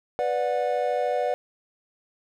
triangle chord, B minor, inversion none, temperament equal with one note detuned, 493.9 / 587.3 / 728.5 Hz, B4 / D5 / F#5, 0 / 0 / -27 cents, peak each -25 dBFS, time 0.19-1.34 s, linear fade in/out 0 ms, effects none

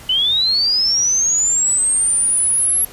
sine linear sweep, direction up, 2960 to 11310 Hz, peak -13 dBFS, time 0.09-2.85 s, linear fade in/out 5 ms, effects pink hiss -39 dBFS RMS until 2.92 s + resampled to 32000 Hz

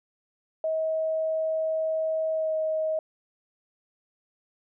sine tone with pitch glide, 637 to 630.4 Hz, D#5 to D#5, +41 to +23 cents, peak -24 dBFS, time 0.64-2.99 s, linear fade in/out 2 ms, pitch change -18 cents, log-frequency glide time 2.33-2.55 s, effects none

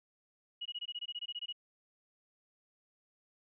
sine tone bursts, 2905 Hz, F#7, 32 cents flat, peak -37 dBFS, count 14, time 0.61-1.527 s, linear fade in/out 10 ms, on 46 ms, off 21 ms, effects none

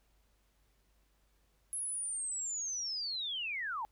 sine linear sweep, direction down, 10820 to 812 Hz, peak -35 dBFS, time 1.73-3.85 s, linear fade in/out 0 ms, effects added 50 Hz sine -70 dBFS peak until 3.91 s + pink hiss -75 dBFS RMS until 3.91 s

